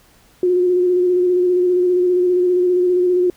sine tone with vibrato, 360 Hz, F#4, 47 cents flat, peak -12 dBFS, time 0.43-3.3 s, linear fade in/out 2 ms, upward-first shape square, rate 15 Hz, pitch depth 21 cents each way, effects pink hiss -52 dBFS RMS until 3.36 s

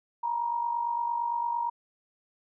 sine tone with amplitude modulation, 944 Hz, A#5, 22 cents sharp, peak -24 dBFS, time 0.23-1.7 s, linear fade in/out 10 ms, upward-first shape sine, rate 48.8 Hz, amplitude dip 60%, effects none

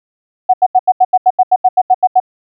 sine tone bursts, 741 Hz, F#5, 2 cents sharp, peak -4 dBFS, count 14, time 0.49-2.201 s, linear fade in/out 10 ms, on 47 ms, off 81 ms, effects none

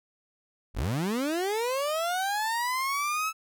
30% pulse linear sweep, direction up, 32.01 to 1312 Hz, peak -24 dBFS, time 0.74-3.33 s, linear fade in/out 50 ms, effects none

